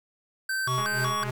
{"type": "tone with vibrato", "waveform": "square", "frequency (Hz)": 1318.5, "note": "E6", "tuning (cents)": 0, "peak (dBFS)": -27, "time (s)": [0.49, 1.24], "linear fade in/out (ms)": 5, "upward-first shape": "square", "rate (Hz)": 2.7, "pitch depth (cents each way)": 280}
{"type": "tone with tremolo", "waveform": "square", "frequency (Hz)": 127.7, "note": "C3", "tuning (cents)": -42, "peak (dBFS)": -28, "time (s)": [0.67, 1.31], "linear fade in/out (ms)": 5, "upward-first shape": "sine", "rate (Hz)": 3.4, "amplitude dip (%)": 95}
{"type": "click train", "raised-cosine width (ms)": 0.5, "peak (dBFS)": -21, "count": 109, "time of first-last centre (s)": [0.78, 1.297], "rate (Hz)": 209}
{"effects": []}